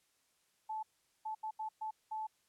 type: tone bursts at uneven times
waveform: sine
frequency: 870 Hz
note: A5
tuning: 20 cents flat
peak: -37 dBFS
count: 6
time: 0.69-0.83 / 1.25-1.35 / 1.43-1.51 / 1.59-1.69 / 1.81-1.91 / 2.11-2.27 s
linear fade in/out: 10 ms
effects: white hiss -75 dBFS RMS until 2.48 s + low-pass 11000 Hz 12 dB/octave